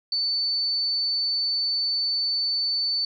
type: tone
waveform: sine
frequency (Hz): 4510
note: C#8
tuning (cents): +29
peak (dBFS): -22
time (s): 0.12-3.05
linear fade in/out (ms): 2
effects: none